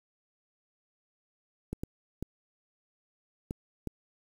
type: clicks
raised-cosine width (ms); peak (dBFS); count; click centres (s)
3; -21; 5; 1.73 / 1.835 / 2.226 / 3.509 / 3.873
effects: 8-bit